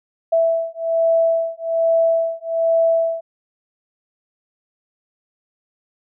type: beating tone pair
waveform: sine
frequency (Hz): 659.3 / 660.5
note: E5 / E5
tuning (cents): 0 / +3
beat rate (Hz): 1.2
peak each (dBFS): -18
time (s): 0.32-3.21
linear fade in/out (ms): 10
effects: none